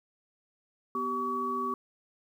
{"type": "tone cluster", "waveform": "sine", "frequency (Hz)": [247.6, 388.7, 1134], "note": ["B3", "G4", "C#6"], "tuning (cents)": [5, -15, 39], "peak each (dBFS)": [-37, -37, -30], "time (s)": [0.95, 1.74], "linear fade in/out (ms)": 2, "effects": ["10-bit"]}